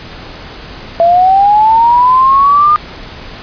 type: linear sweep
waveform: sine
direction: up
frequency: 666 to 1219 Hz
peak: -4 dBFS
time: 1-2.76 s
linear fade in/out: 0 ms
effects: pink hiss -29 dBFS RMS until 3.42 s + resampled to 11025 Hz